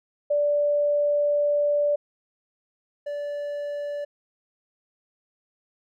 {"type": "tone pair in turn", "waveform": ["sine", "triangle"], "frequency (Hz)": [584, 580.6], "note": ["D5", "D5"], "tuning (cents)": [-10, -20], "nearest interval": "unison", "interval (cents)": 10, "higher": "first", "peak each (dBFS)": [-19, -26], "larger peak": "first", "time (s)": [[0.3, 1.96], [3.06, 4.05]], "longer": "first", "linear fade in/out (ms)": 10, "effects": []}